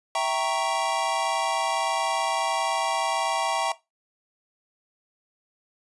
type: chord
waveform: square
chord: E diminished seventh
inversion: none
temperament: equal with one note detuned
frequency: 659.3 / 780.8 / 932.3 / 1108.7 Hz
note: E5 / G5 / Bb5 / Db6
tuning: 0 / -7 / 0 / 0 cents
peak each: -29 / -29 / -29 / -31 dBFS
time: 0.15-3.72 s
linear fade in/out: 2 ms
effects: noise-tail reverb RT60 0.2 s tail -17 dB re dry + resampled to 24000 Hz